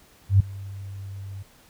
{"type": "tone with ADSR envelope", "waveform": "sine", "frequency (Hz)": 98, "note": "G2", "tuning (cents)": 0, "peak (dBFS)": -10, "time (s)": [0.29, 1.43], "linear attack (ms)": 110, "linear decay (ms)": 6, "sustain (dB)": -23, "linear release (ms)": 10, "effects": ["pink hiss -55 dBFS RMS until 1.69 s"]}